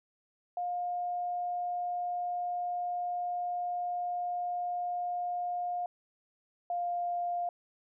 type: tone pair in turn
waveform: sine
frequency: 710 / 701.8 Hz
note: F5 / F5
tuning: +28 / +8 cents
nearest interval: unison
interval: 20 cents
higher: first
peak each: -31 / -30 dBFS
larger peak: second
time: 0.57-5.86 / 6.7-7.49 s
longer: first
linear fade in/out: 2 ms
effects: none